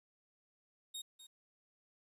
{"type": "tone with echo", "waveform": "sawtooth", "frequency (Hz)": 3729, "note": "A#7", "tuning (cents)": 0, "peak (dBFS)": -39, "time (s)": [0.94, 1.02], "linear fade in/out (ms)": 10, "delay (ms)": 250, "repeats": 1, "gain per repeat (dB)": -12, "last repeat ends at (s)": 1.27, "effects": ["resampled to 32000 Hz", "12-bit"]}